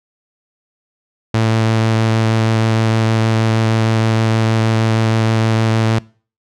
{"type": "tone", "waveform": "sawtooth", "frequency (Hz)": 111.7, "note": "A2", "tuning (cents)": 27, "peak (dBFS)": -8, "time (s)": [1.34, 5.99], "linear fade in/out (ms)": 5, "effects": ["noise-tail reverb RT60 0.4 s tail -23 dB re dry", "low-pass 6000 Hz 12 dB/octave"]}